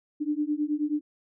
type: beating tone pair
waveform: sine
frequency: 293.7 / 303.1 Hz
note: D4 / D#4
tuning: 0 / -45 cents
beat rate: 9.4 Hz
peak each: -28 dBFS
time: 0.2-1.01 s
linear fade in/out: 20 ms
effects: none